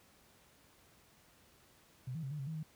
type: tone with pitch steps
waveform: sine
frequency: 127.1 / 161.8 / 134.3 / 149.8 / 135.1 / 159.3 / 156 Hz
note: C3 / E3 / C3 / D3 / C#3 / D#3 / D#3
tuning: -50 / -32 / +46 / +35 / -44 / +41 / +5 cents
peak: -38 dBFS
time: 2.07-2.63 s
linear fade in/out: 5 ms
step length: 80 ms
effects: pink hiss -65 dBFS RMS until 2.75 s + high-pass 60 Hz 12 dB/octave